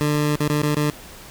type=tone with dropouts; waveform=20% pulse; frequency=148.8 Hz; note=D3; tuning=23 cents sharp; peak=-13 dBFS; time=0.01-0.9 s; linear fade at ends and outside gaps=0 ms; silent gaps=0.358-0.403 / 0.48-0.499 / 0.617-0.631 / 0.747-0.768 s; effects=pink hiss -41 dBFS RMS until 1.3 s